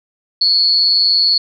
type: tone with amplitude modulation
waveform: sine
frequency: 4399 Hz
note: C#8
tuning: 14 cents flat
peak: -6 dBFS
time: 0.41-1.38 s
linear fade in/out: 5 ms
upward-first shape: sine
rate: 180 Hz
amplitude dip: 85%
effects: none